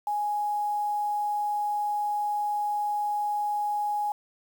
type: tone with quantisation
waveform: sine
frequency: 831 Hz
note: G#5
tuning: 1 cent sharp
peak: -25 dBFS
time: 0.07-4.12 s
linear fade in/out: 2 ms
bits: 8
effects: none